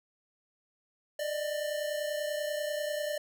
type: tone pair together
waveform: square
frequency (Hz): 593 / 623.2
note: D5 / D#5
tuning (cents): +17 / +3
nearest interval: minor second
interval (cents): 86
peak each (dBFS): -33 / -39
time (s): 1.19-3.18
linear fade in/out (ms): 5
effects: none